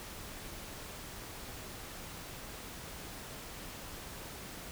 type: silence
effects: pink hiss -46 dBFS RMS until 4.71 s